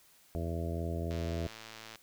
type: harmonic tone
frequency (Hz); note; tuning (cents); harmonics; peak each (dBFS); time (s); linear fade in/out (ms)
83.5; E2; +23; 1 / 2 / 3 / 4 / 5 / 6 / 7 / 8; -35 / -40 / -44 / -43 / -44 / -48 / -46 / -44; 0.35-1.47; 0
type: click train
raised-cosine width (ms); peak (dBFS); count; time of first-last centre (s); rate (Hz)
0.2; -29; 95; 1.11-1.957; 111
effects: white hiss -63 dBFS RMS until 2.02 s